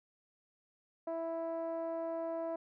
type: tone with low-pass filter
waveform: 10% pulse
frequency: 329.6 Hz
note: E4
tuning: in tune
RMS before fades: -38 dBFS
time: 1.07-2.56 s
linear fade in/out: 5 ms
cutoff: 670 Hz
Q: 2.7
effects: none